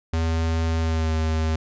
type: tone with pitch glide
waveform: square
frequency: 81.6 to 79.55 Hz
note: E2 to D#2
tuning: -17 to +39 cents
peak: -21 dBFS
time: 0.13-1.56 s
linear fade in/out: 5 ms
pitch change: -44 cents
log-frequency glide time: 0.77-1.13 s
effects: resampled to 16000 Hz